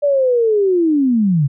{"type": "linear sweep", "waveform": "sine", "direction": "down", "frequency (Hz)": [587.3, 130.8], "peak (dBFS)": -11, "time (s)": [0.02, 1.48], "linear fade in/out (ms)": 20, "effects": []}